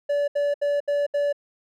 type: tone bursts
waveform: triangle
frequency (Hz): 576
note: D5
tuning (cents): -34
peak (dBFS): -18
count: 5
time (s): 0.09-1.328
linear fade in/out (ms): 10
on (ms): 190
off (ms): 72
effects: none